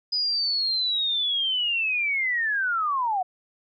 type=linear sweep; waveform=sine; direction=down; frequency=4994 to 712 Hz; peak=-22 dBFS; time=0.12-3.23 s; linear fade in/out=10 ms; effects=none